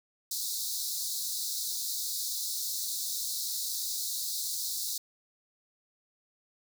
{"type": "high-pass noise", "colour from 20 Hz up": "pink", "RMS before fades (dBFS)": -34, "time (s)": [0.31, 4.98], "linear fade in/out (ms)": 5, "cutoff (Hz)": 3800, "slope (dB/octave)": 96, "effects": []}